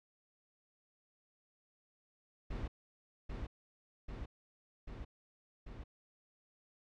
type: noise with echo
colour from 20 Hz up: brown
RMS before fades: -40 dBFS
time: 2.5-2.68 s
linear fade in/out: 10 ms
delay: 790 ms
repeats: 4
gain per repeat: -2 dB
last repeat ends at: 5.84 s
effects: low-pass 4000 Hz 12 dB/octave